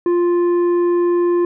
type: tone with tanh clipping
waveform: triangle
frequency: 349.2 Hz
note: F4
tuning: in tune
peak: -14 dBFS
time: 0.06-1.45 s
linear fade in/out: 2 ms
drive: 11 dB
effects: none